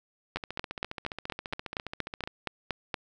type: two click trains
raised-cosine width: 0.3 ms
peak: -14 / -20 dBFS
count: 12 / 29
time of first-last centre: 0.36-2.942 / 0.37-2.275 s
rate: 4.26 / 14.7 Hz
effects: none